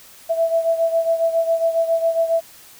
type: beating tone pair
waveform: sine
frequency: 659.3 / 666.6 Hz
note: E5 / E5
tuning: 0 / +19 cents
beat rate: 7.3 Hz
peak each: -17 / -22 dBFS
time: 0.29-2.41 s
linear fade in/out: 20 ms
effects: white hiss -45 dBFS RMS until 2.79 s